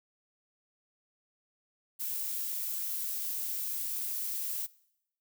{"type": "noise", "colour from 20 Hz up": "violet", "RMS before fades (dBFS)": -35, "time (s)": [1.99, 4.67], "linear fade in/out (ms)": 20, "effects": ["noise-tail reverb RT60 0.8 s tail -22 dB re dry"]}